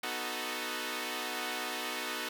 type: chord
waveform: 5% pulse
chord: B dominant seventh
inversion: none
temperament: equal with one note detuned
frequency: 246.9 / 309.7 / 370 / 440 Hz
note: B3 / D#4 / F#4 / A4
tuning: 0 / -8 / 0 / 0 cents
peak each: -29 dBFS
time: 0.03-2.29 s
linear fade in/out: 5 ms
effects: none